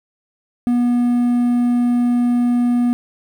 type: tone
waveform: triangle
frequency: 242.4 Hz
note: B3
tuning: 32 cents flat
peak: -11 dBFS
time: 0.67-2.93 s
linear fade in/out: 0 ms
effects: 8-bit